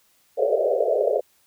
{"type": "band-pass noise", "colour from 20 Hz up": "white", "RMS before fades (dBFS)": -21, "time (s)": [0.37, 1.21], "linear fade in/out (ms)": 20, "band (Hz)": [400, 660], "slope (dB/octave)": 96, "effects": ["white hiss -62 dBFS RMS until 1.46 s"]}